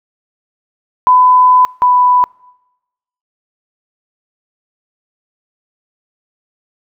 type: tone pair in turn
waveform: sine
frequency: 1004 / 993 Hz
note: B5 / B5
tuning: +28 / +9 cents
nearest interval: unison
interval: 19 cents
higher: first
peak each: -4 / -6 dBFS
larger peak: first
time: 1.07-1.65 / 1.82-2.24 s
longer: first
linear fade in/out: 0 ms
effects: noise-tail reverb RT60 1.0 s tail -26 dB re dry